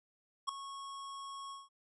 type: tone with ADSR envelope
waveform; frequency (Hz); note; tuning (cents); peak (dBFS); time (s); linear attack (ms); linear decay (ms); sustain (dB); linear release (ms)
square; 1100; C#6; -14; -30; 0.47-1.69; 21; 3; -14; 180
effects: resampled to 24000 Hz